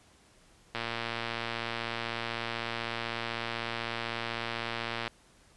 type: click train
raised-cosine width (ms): 0.3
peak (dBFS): -17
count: 503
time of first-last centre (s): 0.75-5.078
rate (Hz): 116
effects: pink hiss -61 dBFS RMS until 5.56 s + resampled to 24000 Hz